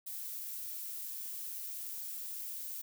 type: noise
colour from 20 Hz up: violet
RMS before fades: -42 dBFS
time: 0.06-2.82 s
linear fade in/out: 10 ms
effects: none

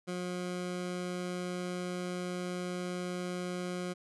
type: tone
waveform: 20% pulse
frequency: 179.5 Hz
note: F3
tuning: 48 cents sharp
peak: -30 dBFS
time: 0.07-3.94 s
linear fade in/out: 20 ms
effects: resampled to 24000 Hz

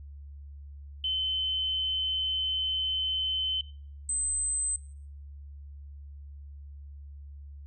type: tone pair in turn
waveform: sine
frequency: 3061 / 8172 Hz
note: G7 / C9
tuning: -42 / -42 cents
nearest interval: octave + perfect fourth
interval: 1700 cents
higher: second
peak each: -27 dBFS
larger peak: neither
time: 1.04-3.61 / 4.09-4.76 s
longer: first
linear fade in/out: 2 ms
effects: noise-tail reverb RT60 0.5 s tail -19 dB re dry + added 71 Hz sine -42 dBFS peak until 7.66 s

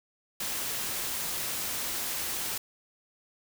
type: noise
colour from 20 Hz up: white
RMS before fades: -33 dBFS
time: 0.4-2.58 s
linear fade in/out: 5 ms
effects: none

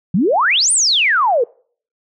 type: exponential two-way sweep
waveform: sine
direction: up then down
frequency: 158.8 to 9460 to 442.1 Hz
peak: -11 dBFS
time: 0.14-1.44 s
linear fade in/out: 5 ms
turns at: 0.72 s
effects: noise-tail reverb RT60 0.5 s tail -26 dB re dry

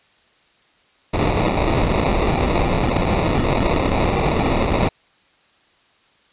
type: noise with sample-and-hold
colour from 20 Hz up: pink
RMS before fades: -18 dBFS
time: 1.13-4.89 s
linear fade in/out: 10 ms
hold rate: 1575 Hz
effects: white hiss -57 dBFS RMS until 6.32 s + resampled to 8000 Hz

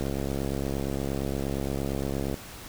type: click train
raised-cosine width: 2 ms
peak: -17 dBFS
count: 161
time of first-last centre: 0.01-2.342 s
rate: 68.6 Hz
effects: pink hiss -43 dBFS RMS until 2.68 s

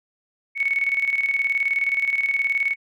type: tone with tremolo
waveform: sine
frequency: 2217 Hz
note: C#7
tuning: in tune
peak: -17 dBFS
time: 0.55-2.76 s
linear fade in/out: 50 ms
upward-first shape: square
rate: 19 Hz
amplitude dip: 60%
effects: none

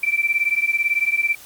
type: beating tone pair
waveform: sine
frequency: 2329 / 2347 Hz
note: D7 / D7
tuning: -15 / -2 cents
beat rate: 18 Hz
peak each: -20 / -20 dBFS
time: 0.03-1.35 s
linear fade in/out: 5 ms
effects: white hiss -43 dBFS RMS until 1.45 s + Opus 24 kbps

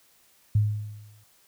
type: tone with exponential decay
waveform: sine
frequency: 105.3 Hz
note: G#2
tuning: 24 cents sharp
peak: -16 dBFS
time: 0.55-1.24 s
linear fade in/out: 5 ms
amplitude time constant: 150 ms
effects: white hiss -61 dBFS RMS until 1.47 s

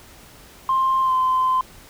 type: tone with pitch glide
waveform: sine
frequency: 1054 to 1032.3 Hz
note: C6 to C6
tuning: +12 to -24 cents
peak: -15 dBFS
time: 0.69-1.61 s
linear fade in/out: 2 ms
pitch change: -36 cents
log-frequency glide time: 1.03-1.13 s
effects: tanh soft clip ceiling -12 dBFS + pink hiss -46 dBFS RMS until 1.89 s

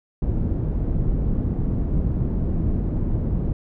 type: low-pass noise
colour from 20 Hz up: pink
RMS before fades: -22 dBFS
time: 0.22-3.53 s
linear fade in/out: 2 ms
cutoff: 240 Hz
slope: 12 dB/octave
effects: none

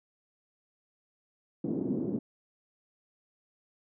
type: band-pass noise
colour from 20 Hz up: white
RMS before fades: -32 dBFS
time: 1.64-2.19 s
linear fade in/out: 5 ms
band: 170 to 340 Hz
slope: 24 dB/octave
effects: none

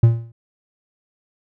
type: tone with exponential decay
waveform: triangle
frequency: 115.6 Hz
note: A#2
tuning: 14 cents flat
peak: -3 dBFS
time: 0.03-0.32 s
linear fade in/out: 5 ms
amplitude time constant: 63 ms
effects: none

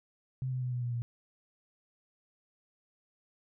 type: tone with pitch steps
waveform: sine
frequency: 130 / 127.69 / 125.43 / 123.2 / 121.01 / 118.87 Hz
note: C3 / C3 / B2 / B2 / B2 / A#2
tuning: -11 / -42 / +27 / -4 / -35 / +34 cents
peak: -31 dBFS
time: 0.42-1.02 s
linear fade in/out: 0 ms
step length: 100 ms
effects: none

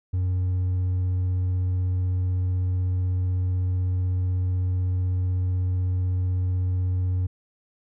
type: tone with hard clipping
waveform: sine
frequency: 91.6 Hz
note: F#2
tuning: 17 cents flat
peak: -22 dBFS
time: 0.13-7.27 s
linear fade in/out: 10 ms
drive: 2 dB
effects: none

